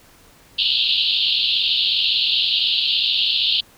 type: band-pass noise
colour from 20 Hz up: pink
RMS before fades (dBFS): -19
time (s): 0.58-3.61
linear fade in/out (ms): 10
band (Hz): 2800 to 4400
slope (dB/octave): 96
effects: pink hiss -50 dBFS RMS until 3.77 s